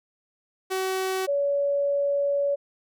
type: tone pair in turn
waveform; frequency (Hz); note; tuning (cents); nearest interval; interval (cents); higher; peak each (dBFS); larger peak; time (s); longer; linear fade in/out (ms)
sawtooth / sine; 377.9 / 566.2; F#4 / C#5; +37 / +37; perfect fifth; 700; second; -21; neither; 0.7-1.27 / 1.27-2.56; second; 20
effects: none